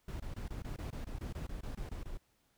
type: noise bursts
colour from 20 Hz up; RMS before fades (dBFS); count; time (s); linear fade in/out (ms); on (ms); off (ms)
brown; -41; 15; 0.08-2.174; 5; 120; 21
effects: pink hiss -74 dBFS RMS until 2.57 s